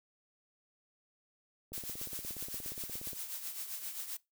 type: click train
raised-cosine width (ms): 2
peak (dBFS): -35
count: 25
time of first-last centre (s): 1.72-3.132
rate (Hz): 17
type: noise with tremolo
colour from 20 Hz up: blue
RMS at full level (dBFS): -39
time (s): 1.73-4.17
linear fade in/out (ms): 5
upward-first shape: triangle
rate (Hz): 7.6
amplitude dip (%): 65
effects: noise-tail reverb RT60 0.2 s tail -21 dB re dry